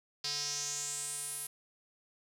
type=tone with band-pass filter sweep; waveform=square; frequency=145.2 Hz; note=D3; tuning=19 cents flat; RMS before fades=-38 dBFS; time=0.24-1.47 s; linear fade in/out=5 ms; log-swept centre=4800 to 11000 Hz; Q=4.7; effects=none